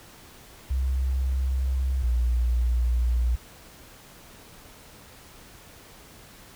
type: tone pair in turn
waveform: sine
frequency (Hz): 65.41 / 59.97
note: C2 / A#1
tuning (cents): 0 / +50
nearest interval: major second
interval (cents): 150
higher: first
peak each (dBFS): -22 / -20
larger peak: second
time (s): 0.7-2.03 / 2.03-3.36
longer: neither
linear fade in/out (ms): 10
effects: pink hiss -49 dBFS RMS until 6.55 s